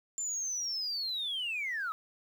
sine linear sweep, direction down, 7250 to 1244.5 Hz, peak -31 dBFS, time 0.18-1.92 s, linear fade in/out 0 ms, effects tanh soft clip ceiling -29 dBFS + 10-bit

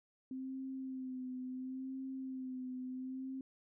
sine tone with vibrato, 259.7 Hz, C4, 13 cents flat, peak -40 dBFS, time 0.31-3.41 s, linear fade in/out 2 ms, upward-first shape sine, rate 0.72 Hz, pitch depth 35 cents each way, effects none

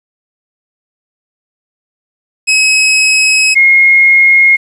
sawtooth / sine tone pair in turn, 2556 / 2149 Hz, D#7 / C7, +46 / +46 cents, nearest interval minor third, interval 300 cents, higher first, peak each -3 dBFS, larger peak neither, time 2.47-3.55 / 3.55-4.57 s, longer first, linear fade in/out 20 ms, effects resampled to 24000 Hz + 7-bit

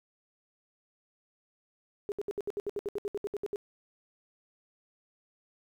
sine tone bursts, 407.6 Hz, G#4, 32 cents flat, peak -30 dBFS, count 16, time 2.09-3.559 s, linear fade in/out 0 ms, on 29 ms, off 67 ms, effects 11-bit

